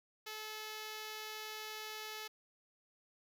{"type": "tone", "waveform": "5% pulse", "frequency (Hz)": 431.7, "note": "A4", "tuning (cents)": -33, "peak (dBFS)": -32, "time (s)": [0.26, 2.28], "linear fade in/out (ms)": 10, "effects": []}